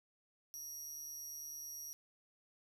25% pulse tone with amplitude modulation, 5700 Hz, F8, 34 cents sharp, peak -38 dBFS, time 0.54-1.93 s, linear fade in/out 0 ms, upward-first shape sine, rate 149 Hz, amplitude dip 55%, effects none

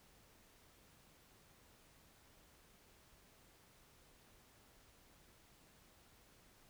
silence, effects pink hiss -67 dBFS RMS until 6.69 s

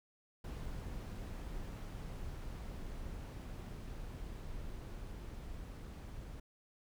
brown noise with level ramp, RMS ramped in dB -43 to -47 dBFS, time 0.44-6.4 s, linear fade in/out 5 ms, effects none

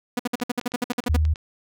sawtooth tone bursts, 244.5 Hz, B3, 17 cents flat, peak -17 dBFS, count 13, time 0.17-1.166 s, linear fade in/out 5 ms, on 24 ms, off 57 ms
click train, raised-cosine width 0.2 ms, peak -22 dBFS, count 10, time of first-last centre 0.4-1.358 s, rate 9.39 Hz
sine tone, 77.4 Hz, D#2, 9 cents flat, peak -17 dBFS, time 1.09-1.34 s, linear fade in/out 10 ms
effects none

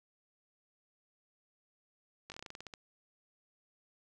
slowing click train, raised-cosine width 0.2 ms, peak -28 dBFS, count 12, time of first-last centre 2.3-2.738 s, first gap 19 ms, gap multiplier 1.14, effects none

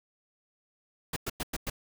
pink noise bursts, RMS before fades -33 dBFS, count 5, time 1.13-1.7 s, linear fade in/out 5 ms, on 34 ms, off 100 ms, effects none

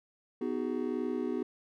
triangle chord, G# minor seventh, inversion first, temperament just, 249.2 / 311.5 / 373.8 / 415.3 Hz, B3 / D#4 / F#4 / G#4, +16 / +2 / +18 / 0 cents, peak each -33 / -35 / -34 / -36 dBFS, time 0.41-1.43 s, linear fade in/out 5 ms, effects none

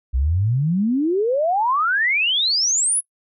sine exponential sweep, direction up, 59.4 to 10800 Hz, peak -16 dBFS, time 0.13-3.01 s, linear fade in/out 20 ms, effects noise-tail reverb RT60 0.1 s tail -23 dB re dry

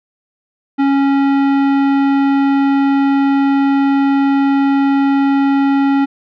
sine tone with tanh clipping, 276.3 Hz, C#4, 6 cents flat, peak -12 dBFS, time 0.78-6.06 s, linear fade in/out 20 ms, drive 16 dB, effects none

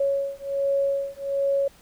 sine beating tone pair, 554 / 555.3 Hz, C#5 / C#5, -1 / +3 cents, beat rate 1.3 Hz, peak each -25 dBFS, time 0-1.68 s, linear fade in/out 5 ms, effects pink hiss -54 dBFS RMS until 1.81 s

